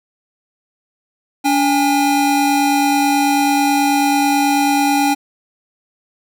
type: tone pair together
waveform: square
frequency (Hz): 286.4 / 810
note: D4 / G#5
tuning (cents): -43 / -43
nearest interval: octave + tritone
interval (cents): 1800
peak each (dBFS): -16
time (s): 1.44-5.15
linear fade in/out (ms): 20
effects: none